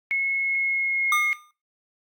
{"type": "tone with pitch glide", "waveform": "sine", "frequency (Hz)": [2181, 2155], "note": ["C#7", "C#7"], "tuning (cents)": [-29, -49], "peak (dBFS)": -21, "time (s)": [0.11, 1.33], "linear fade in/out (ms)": 0, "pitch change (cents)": -20, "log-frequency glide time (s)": [0.34, 1.09]}
{"type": "tone with exponential decay", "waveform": "square", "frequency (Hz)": 1212, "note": "D#6", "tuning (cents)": -46, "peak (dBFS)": -20, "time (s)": [1.12, 1.51], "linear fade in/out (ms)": 2, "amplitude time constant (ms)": 83}
{"effects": ["noise-tail reverb RT60 0.3 s tail -17 dB re dry", "Opus 48 kbps"]}